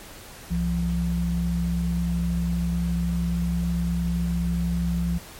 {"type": "tone pair together", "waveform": "sine", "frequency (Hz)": [64.46, 172.1], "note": ["C2", "F3"], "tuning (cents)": [-25, -25], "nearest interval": "octave + perfect fourth", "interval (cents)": 1700, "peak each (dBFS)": [-26, -23], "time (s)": [0.5, 5.19], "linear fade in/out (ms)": 20, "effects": ["pink hiss -43 dBFS RMS until 5.39 s", "MP3 64 kbps"]}